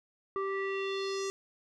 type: tone with low-pass filter sweep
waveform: square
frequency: 390 Hz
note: G4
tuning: 9 cents flat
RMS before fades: -34 dBFS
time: 0.36-1.3 s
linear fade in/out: 0 ms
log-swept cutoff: 1300 to 6900 Hz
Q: 3.1
effects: none